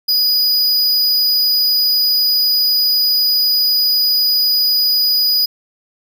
square tone, 4936 Hz, D#8, 15 cents flat, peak -12 dBFS, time 0.08-5.46 s, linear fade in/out 10 ms, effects none

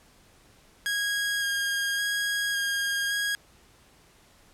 sawtooth tone with vibrato, 1634 Hz, G#6, 29 cents flat, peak -22 dBFS, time 0.86-3.35 s, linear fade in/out 0 ms, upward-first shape square, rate 0.89 Hz, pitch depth 11 cents each way, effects pink hiss -58 dBFS RMS until 4.53 s + low-pass 12000 Hz 12 dB/octave

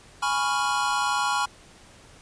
square chord, C# dominant seventh, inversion second, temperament equal, 830.6 / 987.8 / 1108.7 / 1396.9 Hz, G#5 / B5 / C#6 / E#6, 0 / 0 / 0 / 0 cents, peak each -29 dBFS, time 0.22-1.46 s, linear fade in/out 10 ms, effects pink hiss -51 dBFS RMS until 2.21 s + resampled to 22050 Hz

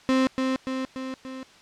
35% pulse tone with echo, 261.6 Hz, C4, in tune, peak -17 dBFS, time 0.09-0.27 s, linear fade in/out 0 ms, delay 290 ms, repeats 4, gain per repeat -4 dB, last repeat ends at 1.43 s, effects white hiss -52 dBFS RMS until 1.61 s + low-pass 5000 Hz 12 dB/octave

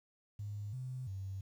sine tone with pitch steps, 103.2 / 128.4 / 96.5 Hz, G#2 / C3 / G2, -10 / -32 / -27 cents, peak -39 dBFS, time 0.39-1.41 s, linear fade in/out 5 ms, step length 340 ms, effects 11-bit

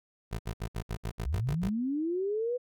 20% pulse tone bursts, 55.8 Hz, A1, 25 cents sharp, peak -27 dBFS, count 10, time 0.31-1.697 s, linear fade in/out 20 ms, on 82 ms, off 63 ms
sine linear sweep, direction up, 51.8 to 503 Hz, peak -28 dBFS, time 1.24-2.58 s, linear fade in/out 20 ms
effects none

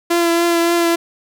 sawtooth tone with vibrato, 340 Hz, F4, 46 cents flat, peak -9 dBFS, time 0.1-0.96 s, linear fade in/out 10 ms, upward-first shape triangle, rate 3.5 Hz, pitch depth 21 cents each way, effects none

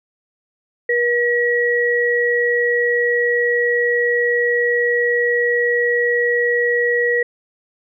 sine tone pair together, 480 / 1916.3 Hz, B4 / A#6, -49 / +47 cents, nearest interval 2 octaves, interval 2396 cents, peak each -17 dBFS, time 0.89-7.23 s, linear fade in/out 5 ms, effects none

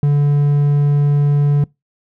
triangle tone, 144.6 Hz, D3, 27 cents flat, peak -8 dBFS, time 0.03-1.64 s, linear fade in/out 2 ms, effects noise-tail reverb RT60 0.2 s tail -24 dB re dry

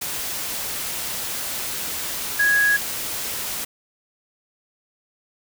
sine tone in noise, 1661.2 Hz, G#6, in tune, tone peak -15 dBFS, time 2.39-2.77 s, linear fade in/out 10 ms, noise white, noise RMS -28 dBFS, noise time 0.01-3.65 s, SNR +10 dB, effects none

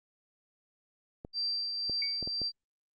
clicks, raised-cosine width 2 ms, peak -27 dBFS, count 5, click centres 1.249 / 1.897 / 2.227 / 2.275 / 2.417 s
sine tone with tremolo, 4699 Hz, D8, in tune, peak -29 dBFS, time 1.33-2.52 s, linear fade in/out 50 ms, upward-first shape triangle, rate 1.9 Hz, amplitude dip 40%
sine tone with exponential decay, 2243 Hz, C#7, 20 cents sharp, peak -33 dBFS, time 2.02-2.23 s, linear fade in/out 2 ms, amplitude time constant 45 ms
effects Opus 48 kbps

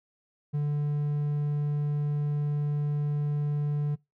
triangle tone, 146.83 Hz, D3, in tune, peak -23 dBFS, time 0.53-3.96 s, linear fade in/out 20 ms, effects noise-tail reverb RT60 0.2 s tail -23 dB re dry

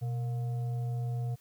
sine tone with frequency modulation, 123.47 Hz, B2, in tune, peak -30 dBFS, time 0.01-1.36 s, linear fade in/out 20 ms, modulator 587 Hz, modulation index 0.24, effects white hiss -65 dBFS RMS until 1.4 s

